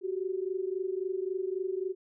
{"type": "tone pair together", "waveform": "sine", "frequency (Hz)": [368.3, 392], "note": ["F#4", "G4"], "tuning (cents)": [-8, 0], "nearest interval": "minor second", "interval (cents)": 108, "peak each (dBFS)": [-32, -34], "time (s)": [0.01, 1.95], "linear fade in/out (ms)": 50, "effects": []}